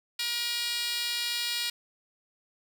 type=tone with high-pass filter; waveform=15% pulse; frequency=476.5 Hz; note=A#4; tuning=38 cents sharp; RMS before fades=-31 dBFS; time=0.19-1.7 s; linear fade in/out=5 ms; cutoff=3200 Hz; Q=7.5; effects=none

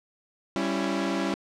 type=chord; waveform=sawtooth; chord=C# diminished; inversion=second; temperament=equal with one note detuned; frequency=196 / 277.2 / 333.7 Hz; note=G3 / C#4 / E4; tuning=0 / 0 / +21 cents; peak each=-26 dBFS; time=0.56-1.34 s; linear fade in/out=0 ms; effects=low-pass 6000 Hz 12 dB/octave

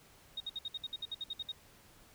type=tone bursts; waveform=sine; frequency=3729 Hz; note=A#7; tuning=in tune; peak=-36 dBFS; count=13; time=0.37-1.519 s; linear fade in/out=5 ms; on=33 ms; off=60 ms; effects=pink hiss -61 dBFS RMS until 2.14 s

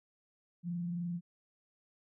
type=tone with frequency modulation; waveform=sine; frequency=173.4 Hz; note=F3; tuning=12 cents flat; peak=-34 dBFS; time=0.63-1.21 s; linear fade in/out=50 ms; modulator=23.2 Hz; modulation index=0.2; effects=none

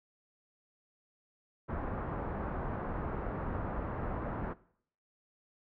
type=low-pass noise; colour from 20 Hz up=pink; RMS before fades=-37 dBFS; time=1.68-4.54 s; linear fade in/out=20 ms; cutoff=1400 Hz; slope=24 dB/octave; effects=noise-tail reverb RT60 0.6 s tail -19 dB re dry

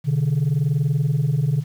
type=tone pair together; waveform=sine; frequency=129.31 / 150 Hz; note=C3 / D3; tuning=-20 / +37 cents; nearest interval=minor third; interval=257 cents; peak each=-19 / -17 dBFS; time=0.04-1.64 s; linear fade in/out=50 ms; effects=tanh soft clip ceiling -14 dBFS + 8-bit

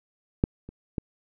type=clicks; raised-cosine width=3 ms; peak=-7 / -27 / -15 dBFS; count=3; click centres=0.439 / 0.69 / 0.982 s; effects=none

